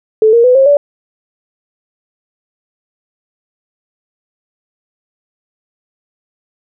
sine tone with pitch steps, 436.3 / 467.6 / 501.2 / 537.1 / 575.7 Hz, A4 / A#4 / B4 / C5 / D5, -15 / +5 / +25 / +45 / -35 cents, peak -4 dBFS, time 0.22-0.77 s, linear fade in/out 2 ms, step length 110 ms, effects none

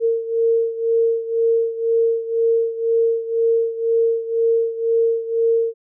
sine beating tone pair, 457.5 / 459.5 Hz, A#4 / A#4, -32 / -25 cents, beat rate 2 Hz, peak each -17 / -21 dBFS, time 0-5.74 s, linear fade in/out 50 ms, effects none

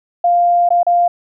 sine tone with dropouts, 698.5 Hz, F5, in tune, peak -9 dBFS, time 0.24-1.08 s, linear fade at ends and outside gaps 5 ms, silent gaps 0.69-0.704 / 0.831-0.866 s, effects none

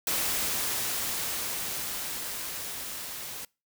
white noise with level ramp, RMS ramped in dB -28 to -39 dBFS, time 0.07-3.45 s, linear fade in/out 2 ms, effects noise-tail reverb RT60 0.3 s tail -26 dB re dry

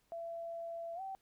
sine tone with pitch glide, 672 to 771.9 Hz, E5 to G5, +33 to -27 cents, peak -40 dBFS, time 0.12-1.15 s, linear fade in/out 0 ms, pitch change +240 cents, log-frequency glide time 0.95-1.01 s, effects pink hiss -75 dBFS RMS until 1.21 s

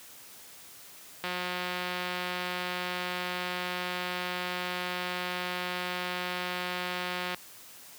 click train, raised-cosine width 0.3 ms, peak -17 dBFS, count 1100, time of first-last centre 1.24-7.346 s, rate 180 Hz, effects white hiss -50 dBFS RMS until 7.98 s + high-pass 80 Hz 12 dB/octave

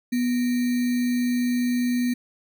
sine tone with sample-and-hold, 245.1 Hz, B3, 13 cents flat, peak -20 dBFS, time 0.12-2.14 s, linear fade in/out 10 ms, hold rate 2100 Hz, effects none

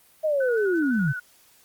sine linear sweep, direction down, 640 to 124.9 Hz, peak -20 dBFS, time 0.23-1.13 s, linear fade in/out 20 ms
sine tone with vibrato, 1480 Hz, F#6, in tune, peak -29 dBFS, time 0.4-1.2 s, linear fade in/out 10 ms, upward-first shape square, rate 5.9 Hz, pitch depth 34 cents each way
effects white hiss -57 dBFS RMS until 1.64 s + Opus 32 kbps

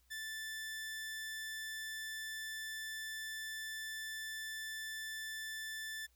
sawtooth tone, 1760 Hz, A6, in tune, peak -38 dBFS, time 0.1-6.07 s, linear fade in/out 20 ms, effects added 60 Hz sine -70 dBFS peak until 6.15 s + white hiss -75 dBFS RMS until 6.15 s

